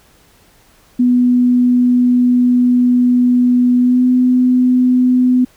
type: tone with pitch glide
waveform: sine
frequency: 246.9 to 251.5 Hz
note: B3 to B3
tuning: 0 to +32 cents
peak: -8 dBFS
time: 0.99-5.45 s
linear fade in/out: 10 ms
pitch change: +32 cents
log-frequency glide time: 3.79-4.04 s
effects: pink hiss -50 dBFS RMS until 5.56 s